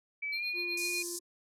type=tone with pitch glide; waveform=sine; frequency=2299 to 2450 Hz; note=D7 to D#7; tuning=-37 to -27 cents; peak=-33 dBFS; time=0.22-1.03 s; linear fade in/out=10 ms; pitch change=+110 cents; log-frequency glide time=0.33-0.44 s
type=tone with tremolo; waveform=triangle; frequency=4186 Hz; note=C8; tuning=in tune; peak=-34 dBFS; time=0.32-1.03 s; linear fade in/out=10 ms; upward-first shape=triangle; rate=8 Hz; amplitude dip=100%
type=tone with vibrato; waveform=triangle; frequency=349.2 Hz; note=F4; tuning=in tune; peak=-39 dBFS; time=0.53-1.2 s; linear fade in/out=50 ms; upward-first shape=square; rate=3.1 Hz; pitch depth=11 cents each way
type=band-pass noise; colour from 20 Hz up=pink; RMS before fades=-40 dBFS; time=0.77-1.19 s; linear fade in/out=5 ms; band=4900 to 12000 Hz; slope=48 dB/octave
effects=none

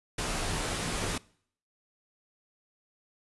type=noise with comb filter; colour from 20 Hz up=pink; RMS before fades=-32 dBFS; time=0.18-1.18 s; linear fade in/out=5 ms; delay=15 ms; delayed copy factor=-0.5; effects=noise-tail reverb RT60 0.6 s tail -23 dB re dry + resampled to 24000 Hz

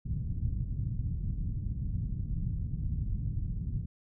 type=low-pass noise; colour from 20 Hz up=white; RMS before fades=-33 dBFS; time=0.05-3.86 s; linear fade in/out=10 ms; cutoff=140 Hz; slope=24 dB/octave; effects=none

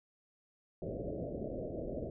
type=low-pass noise; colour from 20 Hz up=white; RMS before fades=-40 dBFS; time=0.82-2.1 s; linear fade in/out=2 ms; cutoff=650 Hz; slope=96 dB/octave; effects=none

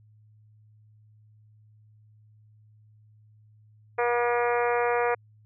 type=harmonic tone; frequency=240 Hz; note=B3; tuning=49 cents flat; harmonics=2 / 3 / 4 / 5 / 6 / 7 / 8 / 9 / 10; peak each=-25 / -29 / -31 / -33 / -35 / -36 / -37 / -38 / -39 dBFS; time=3.98-5.15 s; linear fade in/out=10 ms; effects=added 107 Hz sine -54 dBFS peak until 5.45 s

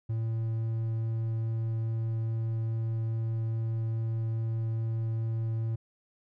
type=tone; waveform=triangle; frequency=112.8 Hz; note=A2; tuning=44 cents sharp; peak=-26 dBFS; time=0.09-5.76 s; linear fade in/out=10 ms; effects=none

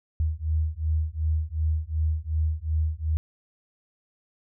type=beating tone pair; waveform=sine; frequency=77.2 / 79.9 Hz; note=D#2 / D#2; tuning=-13 / +47 cents; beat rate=2.7 Hz; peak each=-26 dBFS; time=0.2-3.17 s; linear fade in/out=0 ms; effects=none

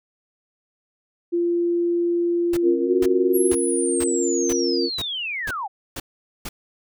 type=tone with pitch glide; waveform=sine; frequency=344.8 to 369.5 Hz; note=F4 to F#4; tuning=-22 to -2 cents; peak=-18 dBFS; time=1.32-3.54 s; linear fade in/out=20 ms; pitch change=+120 cents; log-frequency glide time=2.82-2.93 s
type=noise bursts; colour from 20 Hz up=pink; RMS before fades=-31 dBFS; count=9; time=2.53-6.49 s; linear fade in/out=5 ms; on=40 ms; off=450 ms
type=chord; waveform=sine; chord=Bb minor; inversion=first; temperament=equal with one note detuned; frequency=270.2 / 349.2 / 466.2 Hz; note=Db4 / F4 / Bb4; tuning=-44 / 0 / 0 cents; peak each=-25 / -22 / -25 dBFS; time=2.62-4.9 s; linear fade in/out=50 ms
type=linear sweep; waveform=sine; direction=down; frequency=11470 to 722 Hz; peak=-25 dBFS; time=3.33-5.68 s; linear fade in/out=20 ms
effects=none

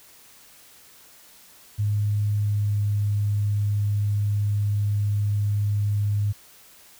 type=tone with pitch glide; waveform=sine; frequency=103.83 to 102.99 Hz; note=G#2 to G#2; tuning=0 to -14 cents; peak=-20 dBFS; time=1.78-6.33 s; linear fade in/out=20 ms; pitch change=-14 cents; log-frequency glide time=2.35-2.83 s; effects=white hiss -51 dBFS RMS until 6.99 s

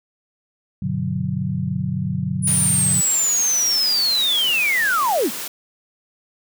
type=chord; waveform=sine; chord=G major seventh; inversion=none; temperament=equal; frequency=98 / 123.47 / 146.83 / 185 Hz; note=G2 / B2 / D3 / F#3; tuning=0 / 0 / 0 / 0 cents; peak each=-29 / -27 / -25 / -24 dBFS; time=0.82-3.01 s; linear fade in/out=5 ms
type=linear sweep; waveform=sine; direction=down; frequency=9830 to 165.9 Hz; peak=-16 dBFS; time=2.42-5.31 s; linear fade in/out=50 ms
type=high-pass noise; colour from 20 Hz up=white; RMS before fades=-29 dBFS; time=2.47-5.48 s; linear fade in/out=5 ms; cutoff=140 Hz; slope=48 dB/octave
effects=none

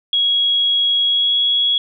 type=tone with pitch glide; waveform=sine; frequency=3317 to 3340 Hz; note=G#7 to G#7; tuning=-3 to +9 cents; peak=-13 dBFS; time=0.13-1.78 s; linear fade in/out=2 ms; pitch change=+12 cents; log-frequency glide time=1.05-1.35 s; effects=none

